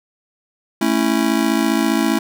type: chord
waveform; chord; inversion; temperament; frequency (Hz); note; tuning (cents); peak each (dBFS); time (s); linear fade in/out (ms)
square; A major; none; just; 220 / 275 / 330; A3 / C#4 / E4; 0 / -14 / +2; -20; 0.81-2.19; 5
effects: none